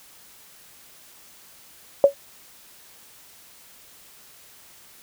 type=tone with exponential decay; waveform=sine; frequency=560 Hz; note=C#5; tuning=18 cents sharp; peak=-5 dBFS; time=2.04-2.14 s; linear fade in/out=1 ms; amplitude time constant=20 ms; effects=white hiss -50 dBFS RMS until 5.02 s